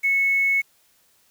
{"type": "tone with quantisation", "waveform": "sine", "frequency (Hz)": 2200, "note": "C#7", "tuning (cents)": -14, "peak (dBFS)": -17, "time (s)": [0.03, 0.62], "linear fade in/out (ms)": 20, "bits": 7, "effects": ["white hiss -61 dBFS RMS until 1.3 s"]}